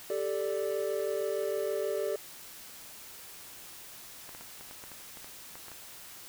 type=chord; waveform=triangle; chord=G suspended second; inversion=none; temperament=equal with one note detuned; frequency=393.6 / 440 / 587.3 Hz; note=G4 / A4 / D5; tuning=+7 / 0 / 0 cents; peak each=-32 dBFS; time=0.1-2.16 s; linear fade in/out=2 ms
type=clicks; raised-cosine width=0.5 ms; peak=-32 dBFS; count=12; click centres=4.292 / 4.349 / 4.41 / 4.61 / 4.711 / 4.839 / 4.917 / 5.172 / 5.245 / 5.555 / 5.683 / 5.717 s
effects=white hiss -48 dBFS RMS until 6.28 s